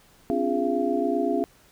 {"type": "tone cluster", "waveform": "sine", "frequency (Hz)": [260.3, 288, 350.3, 412.5, 682], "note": ["C4", "D4", "F4", "G#4", "F5"], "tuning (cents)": [-9, -34, 5, -12, -41], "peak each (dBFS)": -28, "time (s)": [0.3, 1.44], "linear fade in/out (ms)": 0, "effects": ["pink hiss -57 dBFS RMS until 1.71 s"]}